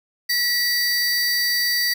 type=tone pair together; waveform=45% pulse; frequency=1945 / 4626 Hz; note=B6 / D8; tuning=-27 / -27 cents; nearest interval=octave + minor third; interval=1500 cents; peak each=-22 / -20 dBFS; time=0.29-1.94 s; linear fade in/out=10 ms; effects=none